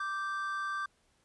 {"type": "tone pair together", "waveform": "triangle", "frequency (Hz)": [1174.7, 1564.7], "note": ["D6", "G6"], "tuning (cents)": [0, -4], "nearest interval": "perfect fourth", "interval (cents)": 496, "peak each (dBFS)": [-33, -35], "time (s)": [0, 0.86], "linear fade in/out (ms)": 5, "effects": ["pink hiss -71 dBFS RMS until 1.24 s", "resampled to 24000 Hz"]}